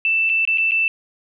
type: tone with dropouts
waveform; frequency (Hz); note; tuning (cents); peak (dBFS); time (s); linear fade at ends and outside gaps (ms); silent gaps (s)
sine; 2657; E7; +13; -15; 0.05-0.88; 1; 0.293-0.297 / 0.452-0.475 / 0.575-0.582 / 0.71-0.718
effects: none